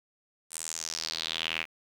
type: tone with band-pass filter sweep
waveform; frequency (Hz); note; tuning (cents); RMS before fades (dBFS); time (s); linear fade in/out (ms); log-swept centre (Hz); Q
sawtooth; 81.1; E2; -28; -35; 0.5-1.66; 50; 9200 to 2400; 4.1
effects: 9-bit